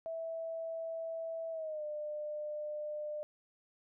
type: tone with pitch glide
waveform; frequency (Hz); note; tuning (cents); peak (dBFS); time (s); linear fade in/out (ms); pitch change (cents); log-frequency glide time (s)
sine; 655 to 600.6; E5 to D5; -11 to +39; -37; 0.06-3.23; 0; -150; 1.51-1.84
effects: none